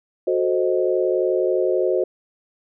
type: chord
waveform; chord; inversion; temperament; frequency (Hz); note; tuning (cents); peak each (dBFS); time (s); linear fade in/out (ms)
sine; F# diminished seventh; none; equal with one note detuned; 368.5 / 440 / 523.3 / 622.3; F#4 / A4 / C5 / Eb5; -7 / 0 / 0 / 0; -20 / -26 / -22 / -25; 0.27-2.04; 5
effects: none